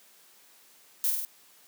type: noise with echo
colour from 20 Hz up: violet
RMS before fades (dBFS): -26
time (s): 1.04-1.1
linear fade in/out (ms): 0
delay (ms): 50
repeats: 3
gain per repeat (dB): -3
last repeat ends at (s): 1.25
effects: white hiss -58 dBFS RMS until 1.67 s + high-pass 200 Hz 12 dB/octave